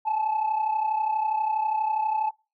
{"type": "tone pair together", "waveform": "sine", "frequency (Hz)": [839, 871.3], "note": ["G#5", "A5"], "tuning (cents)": [17, -17], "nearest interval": "minor second", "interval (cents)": 66, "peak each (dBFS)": [-27, -22], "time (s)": [0.05, 2.31], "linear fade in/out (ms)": 20, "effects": ["noise-tail reverb RT60 0.3 s tail -25 dB re dry", "tanh soft clip ceiling -19 dBFS"]}